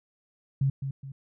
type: tone with echo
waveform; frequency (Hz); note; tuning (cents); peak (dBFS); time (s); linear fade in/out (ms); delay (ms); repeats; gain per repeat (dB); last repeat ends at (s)
sine; 136.3; C#3; -29; -21; 0.61-0.7; 5; 210; 2; -8; 1.12
effects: none

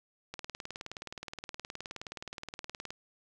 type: click train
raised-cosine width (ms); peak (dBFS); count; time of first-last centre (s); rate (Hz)
0.2; -23; 50; 0.34-2.905; 19.1
effects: none

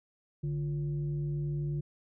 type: tone with frequency modulation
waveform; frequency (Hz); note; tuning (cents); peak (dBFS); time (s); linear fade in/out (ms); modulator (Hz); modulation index
sine; 146.83; D3; 0; -30; 0.43-1.81; 10; 202; 0.42
effects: none

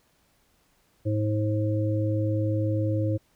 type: harmonic tone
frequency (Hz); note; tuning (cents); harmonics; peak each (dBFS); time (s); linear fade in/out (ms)
106.5; G#2; +44; 1 / 3 / 5; -24 / -29 / -31; 1.05-3.18; 20
effects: pink hiss -66 dBFS RMS until 3.35 s

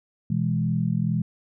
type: chord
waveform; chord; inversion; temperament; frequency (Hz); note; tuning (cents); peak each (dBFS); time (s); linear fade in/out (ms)
sine; E major; second; equal; 123.47 / 164.81 / 207.7; B2 / E3 / G#3; 0 / 0 / 0; -26 / -24 / -27; 0.3-1.22; 5
effects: none

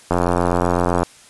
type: click train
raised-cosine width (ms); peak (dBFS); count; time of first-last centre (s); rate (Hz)
1; -3; 82; 0.11-1.032; 87.9
effects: white hiss -46 dBFS RMS until 1.29 s + resampled to 24000 Hz

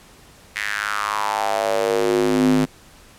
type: tone with high-pass filter sweep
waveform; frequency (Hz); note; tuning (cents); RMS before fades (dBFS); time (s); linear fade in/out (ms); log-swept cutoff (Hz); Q
square; 51.91; G#1; 0; -20; 0.55-2.66; 20; 2000 to 210; 4.5
effects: pink hiss -48 dBFS RMS until 3.18 s + low-pass 12000 Hz 12 dB/octave

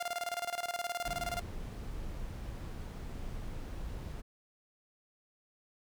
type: tone with tremolo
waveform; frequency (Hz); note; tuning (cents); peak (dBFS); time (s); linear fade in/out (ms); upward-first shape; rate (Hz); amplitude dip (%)
sawtooth; 698.5; F5; 0; -29; 0-1.41; 10; square; 19; 80
type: noise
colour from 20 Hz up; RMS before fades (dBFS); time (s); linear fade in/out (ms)
brown; -41; 1.04-4.22; 20
effects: none

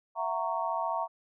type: chord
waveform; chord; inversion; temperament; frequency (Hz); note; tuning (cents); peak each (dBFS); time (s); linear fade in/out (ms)
sine; F# dominant seventh; third; just; 666 / 740 / 925 / 1110; E5 / F#5 / A#5 / C#6; +18 / 0 / -14 / +2; -34 / -37 / -32 / -35; 0.15-1.08; 50
effects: none

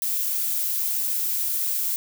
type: noise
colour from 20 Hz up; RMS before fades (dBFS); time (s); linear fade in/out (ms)
violet; -25; 0.02-1.96; 0
effects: none

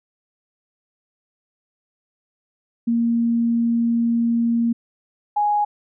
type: tone pair in turn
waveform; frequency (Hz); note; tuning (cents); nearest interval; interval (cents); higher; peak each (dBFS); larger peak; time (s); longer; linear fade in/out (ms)
sine; 233.1 / 830.7; A#3 / G#5; 0 / 0; octave + minor seventh; 2200; second; -16; neither; 2.87-4.73 / 5.36-5.65; first; 10
effects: none

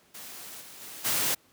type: noise with level steps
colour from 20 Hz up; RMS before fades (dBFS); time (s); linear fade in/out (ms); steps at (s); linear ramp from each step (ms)
white; -43 / -47 / -43 / -27; 0.14-1.35; 10; 0.6 / 0.8 / 1.04; 20
effects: pink hiss -62 dBFS RMS until 1.52 s + high-pass 100 Hz 12 dB/octave

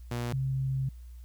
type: tone pair in turn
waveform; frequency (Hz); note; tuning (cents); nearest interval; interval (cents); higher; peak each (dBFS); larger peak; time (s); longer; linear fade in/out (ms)
sawtooth / sine; 120 / 133.23; B2 / C3; -49 / +32; major second; 181; second; -27 / -27; neither; 0.11-0.33 / 0.33-0.89; second; 5
effects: added 60 Hz sine -43 dBFS peak until 1.24 s + white hiss -67 dBFS RMS until 1.24 s

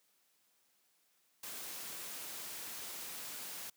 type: noise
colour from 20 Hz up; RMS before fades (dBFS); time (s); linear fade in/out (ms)
white; -45; 1.43-3.7; 5
effects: white hiss -74 dBFS RMS until 3.76 s + high-pass 150 Hz 12 dB/octave

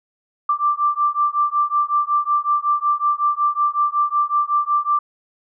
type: beating tone pair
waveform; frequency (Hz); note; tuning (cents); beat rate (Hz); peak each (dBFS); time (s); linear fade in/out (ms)
sine; 1174.7 / 1180.1; D6 / D6; 0 / +8; 5.4; -19; 0.49-4.99; 5
effects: none

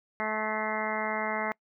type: harmonic tone with a mistuned harmonic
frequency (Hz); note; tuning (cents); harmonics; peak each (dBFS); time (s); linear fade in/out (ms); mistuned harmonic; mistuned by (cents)
216.4; A3; -29; 1 / 2 / 3 / 4 / 5 / 6 / 7 / 8 / 9 / 10; -38 / -39 / -35 / -35 / -38 / -39 / -41 / -40 / -39 / -37; 0.2-1.52; 0; 10; -54
effects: noise-tail reverb RT60 0.1 s tail -25 dB re dry

